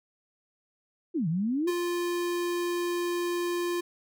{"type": "exponential two-way sweep", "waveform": "sine", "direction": "down then up", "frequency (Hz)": [376.1, 152.4, 376.1], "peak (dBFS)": -25, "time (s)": [1.14, 1.71], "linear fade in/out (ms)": 20, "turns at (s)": 1.28}
{"type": "tone", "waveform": "square", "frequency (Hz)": 349.2, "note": "F4", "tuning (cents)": 0, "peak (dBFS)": -28, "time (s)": [1.67, 3.81], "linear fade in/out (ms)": 10}
{"effects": []}